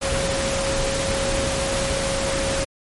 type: tone in noise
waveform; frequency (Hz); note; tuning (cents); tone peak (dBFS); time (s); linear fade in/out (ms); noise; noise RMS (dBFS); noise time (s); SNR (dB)
sine; 545; C#5; -29; -24; 0.01-2.65; 20; pink; -24; 0.01-2.65; -3
effects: MP3 48 kbps